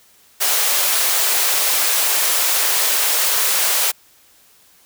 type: high-pass noise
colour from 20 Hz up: white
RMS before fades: -17 dBFS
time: 0.4-3.92 s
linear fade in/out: 20 ms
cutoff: 450 Hz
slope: 24 dB/octave
effects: white hiss -52 dBFS RMS until 4.85 s